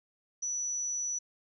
sine tone, 5920 Hz, F#8, in tune, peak -31 dBFS, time 0.42-1.19 s, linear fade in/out 10 ms, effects none

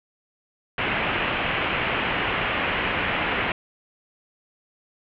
white low-pass noise, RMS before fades -25 dBFS, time 0.78-3.52 s, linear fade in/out 2 ms, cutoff 2900 Hz, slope 48 dB/octave, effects none

